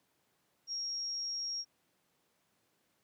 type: tone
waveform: sine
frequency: 5588 Hz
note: F8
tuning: in tune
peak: -35 dBFS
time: 0.67-1.65 s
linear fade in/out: 50 ms
effects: pink hiss -75 dBFS RMS until 3.03 s + high-pass 150 Hz 12 dB/octave